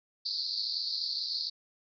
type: band-pass noise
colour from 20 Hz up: pink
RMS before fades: -34 dBFS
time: 0.25-1.5 s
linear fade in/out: 10 ms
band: 4200 to 4800 Hz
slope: 96 dB/octave
effects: none